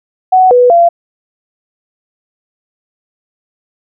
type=tone with pitch steps; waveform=sine; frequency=745 / 492.7 / 685 Hz; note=F#5 / B4 / F5; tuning=+12 / -4 / -34 cents; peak=-3 dBFS; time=0.32-0.89 s; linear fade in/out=10 ms; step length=190 ms; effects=none